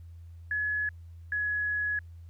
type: tone pair in turn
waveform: sine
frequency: 1697 / 1684.3 Hz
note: G#6 / G#6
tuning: +37 / +24 cents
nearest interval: unison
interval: 13 cents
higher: first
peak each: -27 dBFS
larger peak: neither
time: 0.51-0.89 / 1.32-1.99 s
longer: second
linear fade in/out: 2 ms
effects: added 84 Hz sine -44 dBFS peak until 2.29 s + pink hiss -72 dBFS RMS until 2.29 s